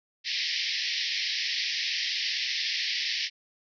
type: band-pass noise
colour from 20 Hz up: white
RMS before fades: -30 dBFS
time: 0.24-3.3 s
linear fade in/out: 50 ms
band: 1800 to 5500 Hz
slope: 96 dB/octave
effects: none